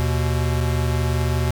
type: tone pair together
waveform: square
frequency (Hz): 77.47 / 122.8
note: D#2 / B2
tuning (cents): -7 / -9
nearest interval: minor sixth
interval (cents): 798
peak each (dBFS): -22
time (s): 0-1.51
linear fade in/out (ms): 0
effects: 9-bit